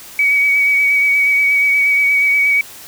sine tone with vibrato, 2263 Hz, C#7, 35 cents sharp, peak -10 dBFS, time 0.19-2.61 s, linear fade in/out 2 ms, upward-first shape sine, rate 8.4 Hz, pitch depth 20 cents each way, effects white hiss -36 dBFS RMS until 2.87 s

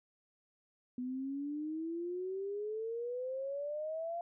sine exponential sweep, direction up, 246.9 to 694 Hz, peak -36 dBFS, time 0.98-4.21 s, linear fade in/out 2 ms, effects none

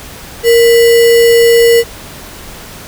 sine tone with sample-and-hold, 466.2 Hz, A#4, in tune, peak -3 dBFS, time 0.43-1.84 s, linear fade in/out 50 ms, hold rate 2450 Hz, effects pink hiss -30 dBFS RMS until 2.87 s

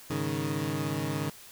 20% pulse chord, Ab suspended fourth, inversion none, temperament equal, 103.83 / 138.59 / 155.56 Hz, Ab2 / Db3 / Eb3, 0 / 0 / 0 cents, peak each -32 / -28 / -28 dBFS, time 0.1-1.3 s, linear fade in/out 5 ms, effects white hiss -50 dBFS RMS until 1.51 s

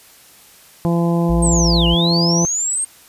harmonic tone, 170 Hz, F3, 46 cents flat, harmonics 1 / 2 / 3 / 4 / 5 / 6, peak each -15 / -21 / -25 / -27 / -29 / -31 dBFS, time 0.85-2.45 s, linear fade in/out 0 ms
sine tone, 56.9 Hz, A#1, 41 cents flat, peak -17 dBFS, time 1.29-1.95 s, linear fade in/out 10 ms
sine linear two-way sweep, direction down then up, 8620 to 2781 to 8620 Hz, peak -17 dBFS, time 1.42-2.85 s, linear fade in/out 10 ms, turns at 1.87 s
effects white hiss -46 dBFS RMS until 3.08 s + resampled to 32000 Hz

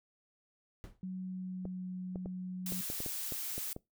brown noise with exponential decay, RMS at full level -40 dBFS, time 0.84-1.01 s, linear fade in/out 0 ms, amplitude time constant 35 ms
sine tone with pitch glide, 185.7 to 183.46 Hz, F#3 to F#3, +7 to -14 cents, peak -37 dBFS, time 1.03-2.81 s, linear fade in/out 2 ms, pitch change -21 cents, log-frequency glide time 1.2-1.88 s
clicks, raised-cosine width 2 ms, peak -28 dBFS, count 10, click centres 1.654 / 2.158 / 2.259 / 2.722 / 2.901 / 3.004 / 3.062 / 3.322 / 3.58 / 3.764 s
blue noise, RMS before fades -39 dBFS, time 2.66-3.73 s, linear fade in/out 2 ms
effects noise-tail reverb RT60 0.2 s tail -23 dB re dry

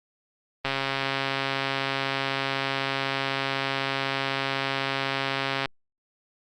click train, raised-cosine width 0.3 ms, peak -10 dBFS, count 682, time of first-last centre 0.65-5.657 s, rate 136 Hz, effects Opus 32 kbps

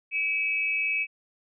sine tone pair together, 2300 / 2582 Hz, D7 / E7, -37 / -37 cents, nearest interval major second, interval 200 cents, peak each -28 / -26 dBFS, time 0.11-1.07 s, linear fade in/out 50 ms, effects none

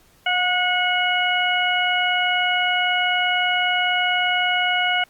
harmonic tone with a mistuned harmonic, 729 Hz, F#5, 26 cents flat, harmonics 1 / 2 / 3 / 4, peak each -23 / -23 / -23 / -23 dBFS, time 0.26-5.04 s, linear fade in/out 5 ms, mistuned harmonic 1, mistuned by -19 cents, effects pink hiss -56 dBFS RMS until 5.09 s + Opus 48 kbps

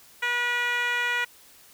10% pulse tone with band-pass filter, 484 Hz, B4, 35 cents flat, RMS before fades -26 dBFS, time 0.22-1.25 s, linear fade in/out 10 ms, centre 1900 Hz, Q 1.6, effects white hiss -53 dBFS RMS until 1.73 s

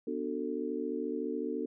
sine chord, B minor seventh, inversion none, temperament just, 246.9 / 296.3 / 370.4 / 444.5 Hz, B3 / D4 / F#4 / A4, 0 / +15 / +2 / +18 cents, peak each -38 / -37 / -39 / -37 dBFS, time 0.07-1.66 s, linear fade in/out 5 ms, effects none

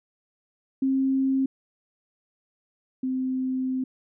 sine tone pair in turn, 267 / 259.2 Hz, C4 / C4, +35 / -16 cents, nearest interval minor second, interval 51 cents, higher first, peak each -20 / -24 dBFS, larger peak first, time 0.82-1.46 / 3.03-3.84 s, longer second, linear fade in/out 5 ms, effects none

